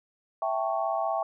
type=chord; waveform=sine; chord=A dominant seventh; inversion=second; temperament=equal; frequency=659.3 / 784 / 880 / 1108.7 Hz; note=E5 / G5 / A5 / C#6; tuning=0 / 0 / 0 / 0 cents; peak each=-29 / -30 / -35 / -33 dBFS; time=0.42-1.23 s; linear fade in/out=2 ms; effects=none